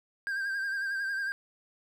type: tone with vibrato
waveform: triangle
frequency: 1590 Hz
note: G6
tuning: 24 cents sharp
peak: -28 dBFS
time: 0.27-1.32 s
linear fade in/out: 0 ms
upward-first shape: sine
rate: 11 Hz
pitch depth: 46 cents each way
effects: none